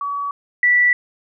sine tone pair in turn, 1136 / 1961.4 Hz, C#6 / B6, +42 / -12 cents, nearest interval major sixth, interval 946 cents, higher second, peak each -21 / -11 dBFS, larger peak second, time 0.01-0.31 / 0.63-0.93 s, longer neither, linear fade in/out 2 ms, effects none

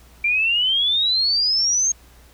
sine exponential sweep, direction up, 2349 to 6520 Hz, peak -16 dBFS, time 0.24-1.92 s, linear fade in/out 5 ms, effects added 60 Hz sine -48 dBFS peak until 2.33 s + pink hiss -52 dBFS RMS until 2.33 s

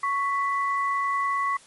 sine tone pair together, 1112 / 1981.4 Hz, C#6 / B6, +5 / +5 cents, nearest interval minor seventh, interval 1000 cents, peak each -23 / -30 dBFS, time 0.03-1.57 s, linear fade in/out 5 ms, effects white hiss -52 dBFS RMS until 1.66 s + MP3 48 kbps

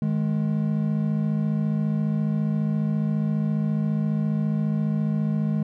triangle tone pair together, 155.56 / 210.2 Hz, D#3 / G#3, 0 / +21 cents, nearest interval perfect fourth, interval 521 cents, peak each -22 / -22 dBFS, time 0.02-5.63 s, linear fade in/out 2 ms, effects none

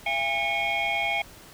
sine tone cluster, 678 / 808 / 2196 / 2431 / 3241 Hz, E5 / G#5 / C#7 / D#7 / G#7, +49 / -48 / -17 / -41 / -43 cents, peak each -31 / -29 / -26 / -31 / -33 dBFS, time 0.06-1.22 s, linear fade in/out 5 ms, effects tanh soft clip ceiling -17 dBFS + pink hiss -48 dBFS RMS until 1.53 s

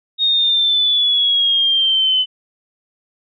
sine exponential sweep, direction down, 3729 to 3017 Hz, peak -12 dBFS, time 0.18-2.26 s, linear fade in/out 50 ms, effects none

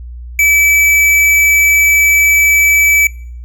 sine tone with hard clipping, 2302 Hz, D7, 35 cents flat, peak -8 dBFS, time 0.39-3.07 s, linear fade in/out 2 ms, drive 16 dB, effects noise-tail reverb RT60 0.6 s tail -23 dB re dry + added 60 Hz sine -25 dBFS peak until 3.44 s

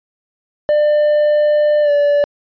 triangle tone with pitch glide, 597 to 579 Hz, D5 to D5, +28 to -25 cents, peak -8 dBFS, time 0.69-2.24 s, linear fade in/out 0 ms, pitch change -53 cents, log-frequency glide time 1.82-1.91 s, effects resampled to 11025 Hz

